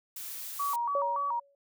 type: noise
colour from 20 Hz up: blue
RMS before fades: -40 dBFS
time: 0.16-0.76 s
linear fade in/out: 5 ms
type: tone with vibrato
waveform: sine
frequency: 1037 Hz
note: C6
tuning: 16 cents flat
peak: -28 dBFS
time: 0.59-1.4 s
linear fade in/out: 10 ms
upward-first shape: square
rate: 3.5 Hz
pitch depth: 160 cents each way
type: tone with exponential decay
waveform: sine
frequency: 562 Hz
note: C#5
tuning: 24 cents sharp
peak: -26 dBFS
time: 0.95-1.55 s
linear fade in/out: 2 ms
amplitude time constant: 130 ms
effects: none